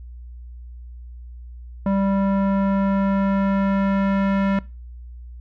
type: tone with low-pass filter sweep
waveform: square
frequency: 196 Hz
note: G3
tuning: in tune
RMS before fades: -20 dBFS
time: 1.86-4.59 s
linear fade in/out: 2 ms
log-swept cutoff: 1000 to 1900 Hz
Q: 1.2
effects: noise-tail reverb RT60 0.3 s tail -22 dB re dry + added 60 Hz sine -35 dBFS peak until 5.4 s